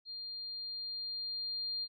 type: tone with level ramp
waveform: sine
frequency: 4200 Hz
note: C8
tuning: 6 cents sharp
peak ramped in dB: -41 to -34 dBFS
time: 0.05-1.88 s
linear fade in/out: 50 ms
effects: none